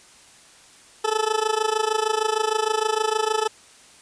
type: tone with amplitude modulation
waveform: 20% pulse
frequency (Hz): 434.9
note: A4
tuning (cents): -20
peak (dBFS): -12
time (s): 1.04-3.48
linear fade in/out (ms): 10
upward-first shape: sine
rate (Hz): 26.5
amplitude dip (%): 85
effects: white hiss -50 dBFS RMS until 4.01 s + resampled to 22050 Hz